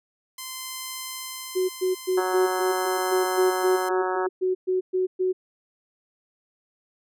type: tone with tremolo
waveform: 5% pulse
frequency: 1036 Hz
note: C6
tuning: 17 cents flat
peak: -20 dBFS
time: 0.38-3.89 s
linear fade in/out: 5 ms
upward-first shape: sine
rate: 0.46 Hz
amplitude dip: 45%
type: tone bursts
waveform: sine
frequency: 370.9 Hz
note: F#4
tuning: 4 cents sharp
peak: -20 dBFS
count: 15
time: 1.55-5.33 s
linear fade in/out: 20 ms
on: 140 ms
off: 120 ms
type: harmonic tone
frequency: 185 Hz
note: F#3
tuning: in tune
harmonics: 2 / 3 / 4 / 5 / 6 / 7 / 8 / 9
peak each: -27 / -34 / -30 / -31 / -35 / -33 / -38 / -37 dBFS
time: 2.17-4.27 s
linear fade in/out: 10 ms
effects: none